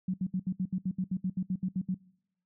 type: tone bursts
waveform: sine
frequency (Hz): 185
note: F#3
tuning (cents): 0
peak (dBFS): -27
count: 15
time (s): 0.08-1.945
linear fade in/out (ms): 5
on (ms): 59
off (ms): 70
effects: noise-tail reverb RT60 0.8 s tail -24 dB re dry